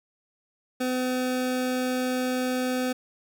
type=tone; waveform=25% pulse; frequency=253.8 Hz; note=B3; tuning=47 cents sharp; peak=-21 dBFS; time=0.8-2.93 s; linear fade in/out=10 ms; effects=none